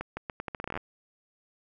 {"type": "accelerating click train", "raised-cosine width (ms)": 0.5, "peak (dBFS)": -19, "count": 15, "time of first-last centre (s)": [0.01, 0.775], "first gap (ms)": 160, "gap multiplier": 0.8, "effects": []}